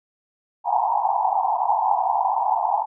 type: band-pass noise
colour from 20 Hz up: white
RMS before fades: -21 dBFS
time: 0.64-2.86 s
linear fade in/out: 50 ms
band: 720 to 960 Hz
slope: 96 dB/octave
effects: none